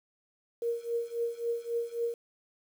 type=tone with tremolo; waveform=sine; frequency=468.5 Hz; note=A#4; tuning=9 cents sharp; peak=-26 dBFS; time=0.62-2.14 s; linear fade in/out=2 ms; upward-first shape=triangle; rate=3.7 Hz; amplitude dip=95%; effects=9-bit